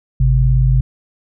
sine tone pair together, 51.59 / 130 Hz, G#1 / C3, -11 / -11 cents, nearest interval octave + major third, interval 1600 cents, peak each -12 dBFS, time 0.2-0.81 s, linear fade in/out 5 ms, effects none

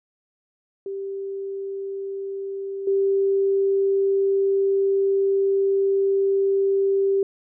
sine tone with level steps, 392 Hz, G4, in tune, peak -27 / -17 dBFS, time 0.86-7.23 s, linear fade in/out 2 ms, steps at 2.87 s, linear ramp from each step 5 ms, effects none

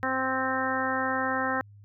harmonic tone, 261.6 Hz, C4, in tune, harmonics 1 / 2 / 3 / 4 / 5 / 6 / 7, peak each -33 / -33 / -33 / -33 / -33 / -33 / -33 dBFS, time 0.03-1.61 s, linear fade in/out 0 ms, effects added 102 Hz sine -48 dBFS peak until 1.84 s

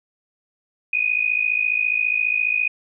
sine tone with amplitude modulation, 2485 Hz, D#7, 3 cents flat, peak -14 dBFS, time 0.93-2.68 s, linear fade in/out 5 ms, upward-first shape sine, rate 54.7 Hz, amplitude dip 85%, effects none

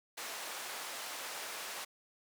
pink band-pass noise, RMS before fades -43 dBFS, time 0.17-1.85 s, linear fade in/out 10 ms, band 680 to 14000 Hz, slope 12 dB/octave, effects none

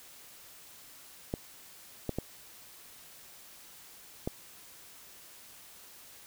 clicks, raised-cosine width 2 ms, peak -18 dBFS, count 4, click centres 1.339 / 2.093 / 2.186 / 4.275 s, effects white hiss -53 dBFS RMS until 6.26 s

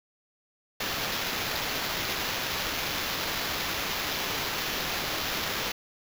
violet noise with sample-and-hold, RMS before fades -31 dBFS, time 0.8-5.72 s, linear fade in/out 5 ms, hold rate 8820 Hz, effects none

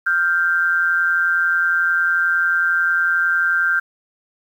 sine tone pair together, 1396.9 / 1568 Hz, F6 / G6, 0 / 0 cents, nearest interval major second, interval 200 cents, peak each -18 / -17 dBFS, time 0.06-3.8 s, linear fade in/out 10 ms, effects 8-bit

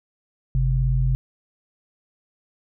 sine tone pair together, 48.96 / 130.81 Hz, G1 / C3, -1 / 0 cents, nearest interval octave + perfect fourth, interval 1701 cents, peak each -20 dBFS, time 0.55-1.15 s, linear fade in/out 0 ms, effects none

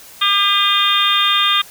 harmonic tone with a mistuned harmonic, 401.4 Hz, G4, 41 cents sharp, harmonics 3 / 4 / 5 / 6 / 7 / 8 / 9, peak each -17 / -25 / -25 / -23 / -25 / -19 / -16 dBFS, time 0.21-1.62 s, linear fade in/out 10 ms, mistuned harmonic 6, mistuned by +35 cents, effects white hiss -40 dBFS RMS until 1.7 s

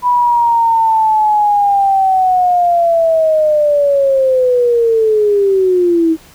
sine linear sweep, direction down, 988 to 317.7 Hz, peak -8 dBFS, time 0.02-6.17 s, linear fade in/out 50 ms, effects pink hiss -42 dBFS RMS until 6.34 s

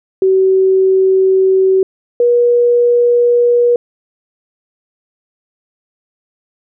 sine tone pair in turn, 380 / 481 Hz, F#4 / B4, +46 / -46 cents, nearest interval major third, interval 408 cents, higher second, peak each -7 dBFS, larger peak neither, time 0.22-1.83 / 2.2-3.76 s, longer first, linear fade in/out 2 ms, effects none

